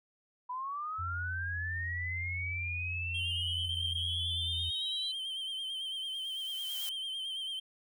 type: linear sweep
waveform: sine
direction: up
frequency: 980 to 4000 Hz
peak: -35 dBFS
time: 0.49-5.12 s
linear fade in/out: 10 ms
type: tone with pitch glide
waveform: sine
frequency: 87.31 to 85.27 Hz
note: F2 to F2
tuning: 0 to -41 cents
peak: -37 dBFS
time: 0.98-4.71 s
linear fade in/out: 20 ms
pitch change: -41 cents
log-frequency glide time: 3.17-4.18 s
type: tone with vibrato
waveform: triangle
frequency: 3136 Hz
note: G7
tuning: in tune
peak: -34 dBFS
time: 3.14-7.6 s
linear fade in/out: 10 ms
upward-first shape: sine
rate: 9 Hz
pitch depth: 48 cents each way
type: noise with exponential growth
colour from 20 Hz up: blue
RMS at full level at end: -39 dBFS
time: 5.78-6.89 s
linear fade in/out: 0 ms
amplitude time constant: 240 ms
effects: none